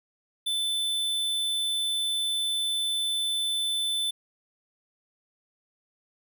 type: tone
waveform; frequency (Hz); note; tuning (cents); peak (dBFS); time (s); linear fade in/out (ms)
square; 3520; A7; 0; -26; 0.46-4.11; 10
effects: none